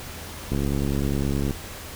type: click train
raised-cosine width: 3 ms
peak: -13 dBFS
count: 70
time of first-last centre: 0.52-1.509 s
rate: 69.8 Hz
effects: added 83 Hz sine -42 dBFS peak until 1.95 s + pink hiss -38 dBFS RMS until 1.95 s